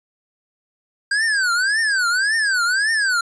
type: tone with vibrato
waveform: square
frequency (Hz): 1586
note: G6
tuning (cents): +20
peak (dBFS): -17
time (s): 1.11-3.21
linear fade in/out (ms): 5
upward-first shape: triangle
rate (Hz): 1.8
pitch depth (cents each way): 260
effects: resampled to 22050 Hz